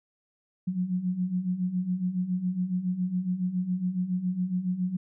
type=beating tone pair; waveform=sine; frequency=177.2 / 184.4 Hz; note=F3 / F#3; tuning=+25 / -6 cents; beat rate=7.2 Hz; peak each=-32 / -27 dBFS; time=0.67-4.97 s; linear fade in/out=10 ms; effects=none